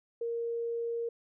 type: tone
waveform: sine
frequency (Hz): 466.2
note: A#4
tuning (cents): 0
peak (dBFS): -31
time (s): 0.21-1.09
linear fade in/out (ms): 5
effects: none